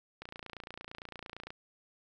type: click train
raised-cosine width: 0.3 ms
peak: -27 dBFS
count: 38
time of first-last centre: 0.22-1.505 s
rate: 28.8 Hz
effects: none